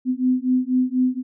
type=beating tone pair; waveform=sine; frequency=252.4 / 256.5 Hz; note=B3 / C4; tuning=+38 / -34 cents; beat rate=4.1 Hz; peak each=-20 dBFS; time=0.05-1.23 s; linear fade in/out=50 ms; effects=none